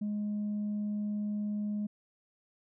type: tone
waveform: sine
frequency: 208.4 Hz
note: G#3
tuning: 6 cents sharp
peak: -29 dBFS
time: 0.01-1.87 s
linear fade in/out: 10 ms
effects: tanh soft clip ceiling -29 dBFS